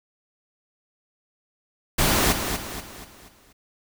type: noise with echo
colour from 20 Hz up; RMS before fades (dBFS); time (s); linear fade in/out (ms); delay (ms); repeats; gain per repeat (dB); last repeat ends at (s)
pink; -20; 1.98-2.33; 10; 240; 5; -7; 3.53
effects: none